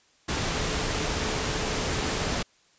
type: tone in noise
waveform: sine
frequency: 433.2 Hz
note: A4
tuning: 27 cents flat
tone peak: -38 dBFS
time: 0.54-2.32 s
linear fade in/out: 10 ms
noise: pink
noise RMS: -28 dBFS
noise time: 0.28-2.43 s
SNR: -13 dB
effects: white hiss -62 dBFS RMS until 2.78 s + resampled to 16000 Hz